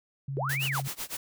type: tone with vibrato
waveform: sine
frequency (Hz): 136.2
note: C#3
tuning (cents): -30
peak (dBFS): -31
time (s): 0.28-0.88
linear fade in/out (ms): 5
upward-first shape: sine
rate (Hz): 4.9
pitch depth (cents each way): 15
type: linear two-way sweep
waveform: sine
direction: up then down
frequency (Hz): 329.6 to 3014 to 649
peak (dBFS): -29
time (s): 0.37-0.8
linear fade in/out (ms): 0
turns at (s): 0.65
type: noise with tremolo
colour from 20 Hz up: white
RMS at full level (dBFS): -34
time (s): 0.49-1.17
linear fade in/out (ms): 5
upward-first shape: sine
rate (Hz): 8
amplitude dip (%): 95
effects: none